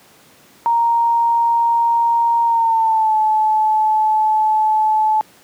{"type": "tone with pitch glide", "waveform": "sine", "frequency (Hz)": [932.3, 864.9], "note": ["A#5", "A5"], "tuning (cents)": [0, -30], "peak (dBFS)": -12, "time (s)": [0.66, 5.21], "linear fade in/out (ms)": 0, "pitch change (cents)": -130, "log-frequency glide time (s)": [2.45, 3.16], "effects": ["pink hiss -48 dBFS RMS until 5.43 s", "high-pass 150 Hz 12 dB/octave"]}